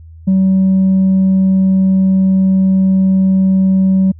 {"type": "tone with tanh clipping", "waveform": "triangle", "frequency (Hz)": 190.1, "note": "F#3", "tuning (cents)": 47, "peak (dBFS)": -8, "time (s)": [0.27, 4.12], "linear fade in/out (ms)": 10, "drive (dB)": 6, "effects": ["added 81 Hz sine -33 dBFS peak until 4.19 s"]}